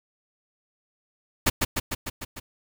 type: noise with echo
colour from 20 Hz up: pink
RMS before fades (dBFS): -19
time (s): 1.46-1.5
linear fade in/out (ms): 10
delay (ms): 150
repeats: 6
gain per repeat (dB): -3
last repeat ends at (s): 2.4
effects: none